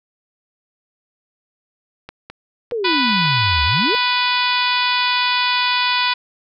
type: clicks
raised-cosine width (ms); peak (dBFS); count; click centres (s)
0.3; -17; 6; 2.09 / 2.3 / 2.712 / 2.933 / 3.093 / 3.254
type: exponential two-way sweep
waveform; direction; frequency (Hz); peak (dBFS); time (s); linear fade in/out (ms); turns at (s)
sine; down then up; 493.9 to 69.3 to 493.9; -19; 2.72-3.95; 0; 3.64
type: harmonic tone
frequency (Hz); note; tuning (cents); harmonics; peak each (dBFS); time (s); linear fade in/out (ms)
493.9; B4; 0; 2 / 3 / 4 / 5 / 6 / 7 / 8 / 9 / 10; -20 / -25 / -26 / -22 / -27 / -23 / -27 / -26 / -30; 2.84-6.14; 10
effects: none